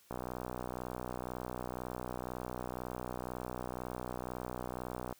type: click train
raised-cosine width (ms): 1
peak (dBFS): -25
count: 312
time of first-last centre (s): 0.11-5.126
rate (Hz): 62
effects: white hiss -65 dBFS RMS until 5.19 s